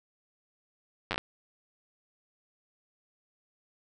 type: slowing click train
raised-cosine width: 0.3 ms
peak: -14 dBFS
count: 6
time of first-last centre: 1.11-1.18 s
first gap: 9 ms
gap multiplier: 1.22
effects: none